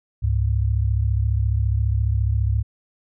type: tone pair together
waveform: sine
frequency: 69.24 / 103.83 Hz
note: C#2 / G#2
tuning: -1 / 0 cents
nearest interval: perfect fifth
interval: 701 cents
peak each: -20 dBFS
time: 0.22-2.63 s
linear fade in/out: 20 ms
effects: none